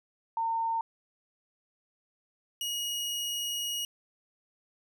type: tone pair in turn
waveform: sine / sawtooth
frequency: 910 / 2889 Hz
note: A#5 / F#7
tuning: -42 / -42 cents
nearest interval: octave + minor sixth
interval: 2000 cents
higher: second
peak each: -27 / -28 dBFS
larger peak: first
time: 0.37-0.81 / 2.61-3.85 s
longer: second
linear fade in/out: 2 ms
effects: none